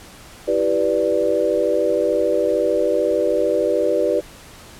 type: chord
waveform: sine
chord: E minor seventh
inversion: none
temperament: equal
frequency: 329.6 / 392 / 493.9 / 587.3 Hz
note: E4 / G4 / B4 / D5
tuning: 0 / 0 / 0 / 0 cents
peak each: -24 / -22 / -20 / -20 dBFS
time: 0.47-4.21 s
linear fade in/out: 20 ms
effects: pink hiss -42 dBFS RMS until 4.79 s + low-pass 12000 Hz 12 dB/octave